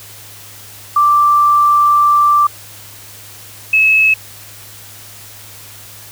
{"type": "tone pair in turn", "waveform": "sine", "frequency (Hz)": [1174.7, 2587], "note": ["D6", "E7"], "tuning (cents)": [0, -33], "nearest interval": "octave + major second", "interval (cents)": 1367, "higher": "second", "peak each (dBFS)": -7, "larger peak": "neither", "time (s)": [[0.96, 2.47], [3.73, 4.14]], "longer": "first", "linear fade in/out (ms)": 5, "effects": ["added 103 Hz sine -42 dBFS peak until 6.11 s", "white hiss -36 dBFS RMS until 6.11 s"]}